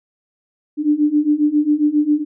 sine beating tone pair, 293.7 / 301.1 Hz, D4 / D4, 0 / +43 cents, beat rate 7.4 Hz, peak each -17 / -15 dBFS, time 0.77-2.25 s, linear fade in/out 50 ms, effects none

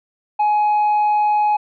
sine tone with tanh clipping, 840 Hz, G#5, 19 cents sharp, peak -14 dBFS, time 0.39-1.57 s, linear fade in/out 10 ms, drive 2 dB, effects none

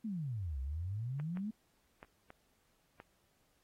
sine exponential two-way sweep, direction down then up, 233.1 to 63.5 to 223.3 Hz, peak -36 dBFS, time 0.04-1.51 s, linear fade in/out 10 ms, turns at 0.6 s
clicks, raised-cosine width 0.5 ms, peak -35 dBFS, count 5, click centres 1.199 / 1.372 / 2.029 / 2.304 / 3.001 s
effects pink hiss -75 dBFS RMS until 3.63 s + AAC 48 kbps

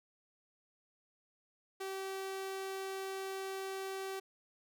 sawtooth tone, 385.2 Hz, G4, 30 cents flat, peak -35 dBFS, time 1.8-4.2 s, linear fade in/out 10 ms, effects none

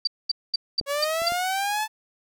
sine tone bursts, 4659 Hz, D8, 15 cents flat, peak -19 dBFS, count 6, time 0.05-1.288 s, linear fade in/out 5 ms, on 23 ms, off 220 ms
clicks, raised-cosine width 2 ms, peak -22 / -29 / -26 dBFS, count 3, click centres 0.812 / 1.219 / 1.321 s
sawtooth linear sweep, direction up, 554.4 to 877 Hz, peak -20 dBFS, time 0.86-1.88 s, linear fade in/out 50 ms
effects none

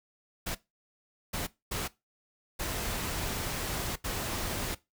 pink noise bursts at uneven times, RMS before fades -34 dBFS, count 5, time 0.46-0.55 / 1.33-1.47 / 1.71-1.88 / 2.59-3.96 / 4.04-4.75 s, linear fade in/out 10 ms, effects noise-tail reverb RT60 0.2 s tail -18 dB re dry

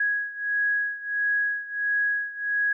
sine beating tone pair, 1661.2 / 1662.7 Hz, G#6 / G#6, 0 / +2 cents, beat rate 1.5 Hz, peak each -25 / -28 dBFS, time 0-2.73 s, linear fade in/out 5 ms, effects none

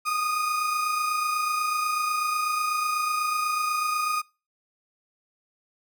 35% pulse tone pair together, 1232 / 1260.1 Hz, D#6 / D#6, -17 / +22 cents, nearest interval unison, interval 39 cents, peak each -23 / -32 dBFS, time 0.05-4.22 s, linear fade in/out 20 ms, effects noise-tail reverb RT60 0.3 s tail -23 dB re dry

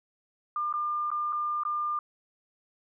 sine tone with dropouts, 1200 Hz, D6, 37 cents sharp, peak -27 dBFS, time 0.56-1.99 s, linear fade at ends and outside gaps 2 ms, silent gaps 0.727-0.738 / 1.104-1.115 / 1.325-1.329 / 1.635-1.651 s, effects none

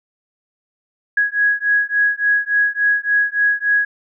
sine beating tone pair, 1661.2 / 1664.7 Hz, G#6 / G#6, 0 / +4 cents, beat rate 3.5 Hz, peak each -17 dBFS, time 1.17-3.85 s, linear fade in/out 5 ms, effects none

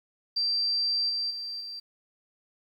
sine tone with level steps, 4699 Hz, D8, in tune, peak -24 / -27 / -33 / -36 dBFS, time 0.36-1.8 s, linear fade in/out 10 ms, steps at 1.09 / 1.3 / 1.6 s, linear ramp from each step 10 ms, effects 10-bit

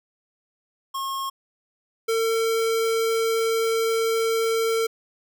square tone pair in turn, 1082 / 451.9 Hz, C#6 / A4, -42 / +46 cents, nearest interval octave + minor third, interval 1512 cents, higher first, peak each -27 / -21 dBFS, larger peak second, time 0.94-1.3 / 2.08-4.87 s, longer second, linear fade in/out 10 ms, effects none

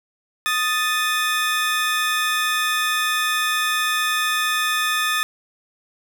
25% pulse tone pair together, 1244.5 / 1760 Hz, D#6 / A6, 0 / 0 cents, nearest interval tritone, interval 600 cents, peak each -18 dBFS, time 0.46-5.23 s, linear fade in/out 0 ms, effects none

